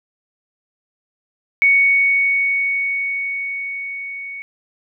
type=tone with level ramp; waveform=sine; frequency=2227 Hz; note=C#7; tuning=7 cents sharp; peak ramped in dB=-9 to -28 dBFS; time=1.62-4.42 s; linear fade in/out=0 ms; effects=none